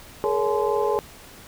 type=tone cluster; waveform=sine; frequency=419.6 / 463.5 / 561 / 850 / 1034 Hz; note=G#4 / A#4 / C#5 / G#5 / C6; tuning=+18 / -10 / +21 / +40 / -21 cents; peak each=-23 / -26 / -28 / -27 / -30 dBFS; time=0.24-0.99 s; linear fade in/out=0 ms; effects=pink hiss -45 dBFS RMS until 1.47 s